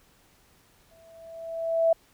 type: tone with exponential growth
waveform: sine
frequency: 659.3 Hz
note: E5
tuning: in tune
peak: -16 dBFS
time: 0.91-1.93 s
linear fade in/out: 5 ms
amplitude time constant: 220 ms
effects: pink hiss -61 dBFS RMS until 2.13 s